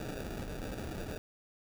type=noise with sample-and-hold; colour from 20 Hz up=pink; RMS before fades=-40 dBFS; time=0-1.18 s; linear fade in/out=2 ms; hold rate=1050 Hz; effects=none